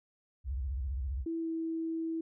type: tone with vibrato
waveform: sine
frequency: 65.9 Hz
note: C2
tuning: 13 cents sharp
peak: -32 dBFS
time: 0.44-1.26 s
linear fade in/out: 50 ms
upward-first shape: square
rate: 15 Hz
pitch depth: 180 cents each way
type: tone with pitch glide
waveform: sine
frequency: 329.6 to 326 Hz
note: E4 to E4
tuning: 0 to -19 cents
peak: -32 dBFS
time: 1.26-2.21 s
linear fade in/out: 5 ms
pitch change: -19 cents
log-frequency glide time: 1.39-1.48 s
effects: none